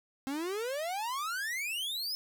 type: exponential sweep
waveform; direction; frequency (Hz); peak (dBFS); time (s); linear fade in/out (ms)
45% pulse; up; 261.6 to 5274; -33; 0.27-2.15; 0
effects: none